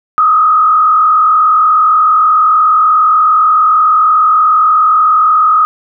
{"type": "tone with frequency modulation", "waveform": "sine", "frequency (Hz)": 1253, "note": "D#6", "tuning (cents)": 12, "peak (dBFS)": -5, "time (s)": [0.18, 5.65], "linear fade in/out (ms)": 0, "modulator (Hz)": 43.3, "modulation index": 0.88, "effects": []}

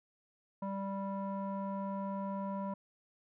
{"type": "tone with low-pass filter", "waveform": "square", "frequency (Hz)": 196, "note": "G3", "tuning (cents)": 0, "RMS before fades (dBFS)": -38, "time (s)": [0.62, 2.74], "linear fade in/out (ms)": 5, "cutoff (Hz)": 890, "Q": 5.1, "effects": []}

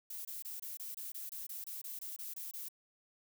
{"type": "noise bursts", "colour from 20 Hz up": "violet", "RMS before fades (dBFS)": -44, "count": 15, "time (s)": [0.1, 2.686], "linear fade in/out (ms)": 5, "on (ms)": 150, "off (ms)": 24, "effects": []}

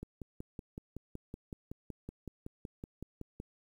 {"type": "click train", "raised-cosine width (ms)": 3, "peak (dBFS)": -29, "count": 19, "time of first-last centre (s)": [0.03, 3.401], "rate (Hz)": 5.34, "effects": ["10-bit"]}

